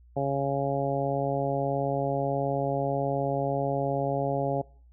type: harmonic tone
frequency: 138.59 Hz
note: C#3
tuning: in tune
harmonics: 1 / 2 / 3 / 4 / 5 / 6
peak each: -31 / -34 / -33 / -30 / -31 / -36 dBFS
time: 0.16-4.62 s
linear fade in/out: 10 ms
effects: noise-tail reverb RT60 0.5 s tail -23 dB re dry + added 60 Hz sine -52 dBFS peak until 4.92 s